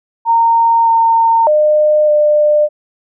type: tone with pitch steps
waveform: sine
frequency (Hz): 921 / 913 / 606 / 599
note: A#5 / A#5 / D#5 / D5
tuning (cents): -21 / -36 / -46 / +34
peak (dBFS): -7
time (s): 0.25-2.69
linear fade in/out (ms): 50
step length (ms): 610
effects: none